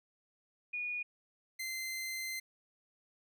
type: tone pair in turn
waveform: sine / sawtooth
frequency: 2452 / 2074 Hz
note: D#7 / C7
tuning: -26 / -16 cents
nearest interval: minor third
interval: 290 cents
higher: first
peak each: -35 / -34 dBFS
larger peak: second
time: 0.73-1.03 / 1.59-2.4 s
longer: second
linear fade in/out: 10 ms
effects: none